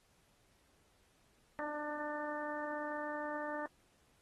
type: harmonic tone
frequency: 298 Hz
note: D4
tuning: 25 cents sharp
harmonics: 1 / 2 / 3 / 4 / 5 / 6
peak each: -45 / -42 / -44 / -47 / -50 / -46 dBFS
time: 1.59-3.66 s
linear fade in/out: 0 ms
effects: pink hiss -72 dBFS RMS until 4.21 s + AAC 32 kbps